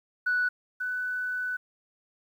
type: tone pair in turn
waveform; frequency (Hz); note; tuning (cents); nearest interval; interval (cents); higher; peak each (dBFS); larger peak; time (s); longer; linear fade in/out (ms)
sine; 1480 / 1494.6; F#6 / F#6; 0 / +17; unison; 17; second; -22 / -28; first; 0.26-0.49 / 0.8-1.57; second; 10
effects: tanh soft clip ceiling -19 dBFS + 10-bit